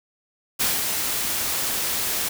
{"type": "noise with ADSR envelope", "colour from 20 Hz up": "white", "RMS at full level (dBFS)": -21, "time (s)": [0.59, 2.29], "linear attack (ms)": 20, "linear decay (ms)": 190, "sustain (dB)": -4, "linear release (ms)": 9, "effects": []}